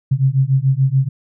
sine beating tone pair, 130.7 / 137.6 Hz, C3 / C#3, -1 / -12 cents, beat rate 6.9 Hz, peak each -15 / -15 dBFS, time 0.11-1.09 s, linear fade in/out 10 ms, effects none

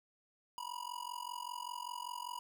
square tone with amplitude modulation, 971 Hz, B5, 30 cents flat, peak -38 dBFS, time 0.58-2.39 s, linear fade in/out 0 ms, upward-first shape sine, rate 45.1 Hz, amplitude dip 95%, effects none

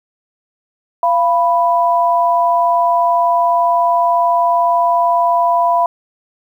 sine tone pair together, 688.7 / 987.8 Hz, F5 / B5, -24 / 0 cents, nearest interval tritone, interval 624 cents, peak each -13 dBFS, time 1.03-5.86 s, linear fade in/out 2 ms, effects 8-bit

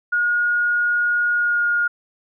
sine tone with pitch glide, 1438 to 1425.6 Hz, F#6 to F6, -50 to +35 cents, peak -16 dBFS, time 0.12-1.88 s, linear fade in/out 10 ms, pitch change -15 cents, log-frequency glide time 1.34-1.64 s, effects none

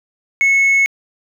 sine tone, 2195 Hz, C#7, 18 cents flat, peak -7 dBFS, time 0.41-0.86 s, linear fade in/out 0 ms, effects tanh soft clip ceiling -9 dBFS + 7-bit

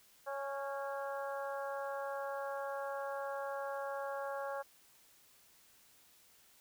harmonic tone with a mistuned harmonic, 277.2 Hz, C#4, in tune, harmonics 2 / 3 / 4 / 5 / 6, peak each -40 / -44 / -46 / -48 / -50 dBFS, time 0.26-4.63 s, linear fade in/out 20 ms, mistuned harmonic 6, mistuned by -25 cents, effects white hiss -65 dBFS RMS until 6.6 s

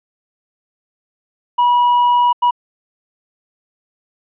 triangle tone bursts at uneven times, 971 Hz, B5, 30 cents flat, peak -8 dBFS, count 2, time 1.58-2.33 / 2.42-2.51 s, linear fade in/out 10 ms, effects resampled to 8000 Hz

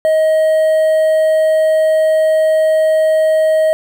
triangle tone with quantisation, 630 Hz, D#5, 21 cents sharp, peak -7 dBFS, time 0.05-3.73 s, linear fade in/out 0 ms, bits 6, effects none

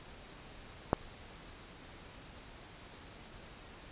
click, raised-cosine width 1 ms, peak -11 dBFS, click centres 0.931 s, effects pink hiss -52 dBFS RMS until 3.91 s + resampled to 8000 Hz

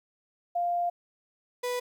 sine / 35% pulse tone pair in turn, 698.5 / 492.9 Hz, F5 / B4, 0 / -3 cents, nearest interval tritone, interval 603 cents, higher first, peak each -25 / -27 dBFS, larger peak first, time 0.55-0.9 / 1.63-1.8 s, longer first, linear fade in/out 10 ms, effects 11-bit

